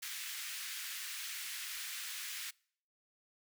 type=high-pass noise; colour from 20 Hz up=pink; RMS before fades=-43 dBFS; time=0.02-2.51 s; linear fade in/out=10 ms; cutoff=1700 Hz; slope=24 dB/octave; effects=noise-tail reverb RT60 0.6 s tail -26 dB re dry